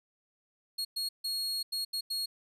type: tone bursts at uneven times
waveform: 40% pulse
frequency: 4300 Hz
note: C8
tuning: 47 cents sharp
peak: -30 dBFS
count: 6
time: 0.78-0.85 / 0.96-1.09 / 1.24-1.63 / 1.72-1.85 / 1.93-2.01 / 2.1-2.26 s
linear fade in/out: 10 ms
effects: resampled to 32000 Hz